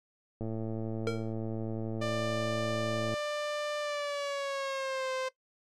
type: click train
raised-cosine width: 2 ms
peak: -24 dBFS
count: 304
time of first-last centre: 0.41-3.14 s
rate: 111 Hz
type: tone with exponential decay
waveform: square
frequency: 460 Hz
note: A#4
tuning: 23 cents flat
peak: -27 dBFS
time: 1.07-1.33 s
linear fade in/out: 1 ms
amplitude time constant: 56 ms
type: tone with pitch glide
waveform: sawtooth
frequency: 594 to 520.1 Hz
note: D5 to C5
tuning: +20 to -10 cents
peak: -28 dBFS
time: 2.01-5.29 s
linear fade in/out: 10 ms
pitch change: -230 cents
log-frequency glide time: 3.8-5.12 s
effects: noise-tail reverb RT60 0.1 s tail -17 dB re dry + low-pass 6000 Hz 12 dB/octave